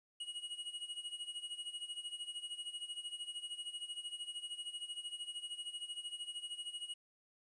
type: tone with tremolo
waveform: square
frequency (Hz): 2900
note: F#7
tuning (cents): -35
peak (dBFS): -40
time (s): 0.2-6.94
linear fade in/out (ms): 5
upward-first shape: sine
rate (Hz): 13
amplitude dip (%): 80
effects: resampled to 22050 Hz + 12-bit